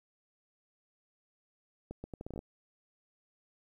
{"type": "accelerating click train", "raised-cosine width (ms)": 2, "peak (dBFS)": -28, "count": 10, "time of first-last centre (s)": [1.91, 2.391], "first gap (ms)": 130, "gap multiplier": 0.75, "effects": ["11-bit"]}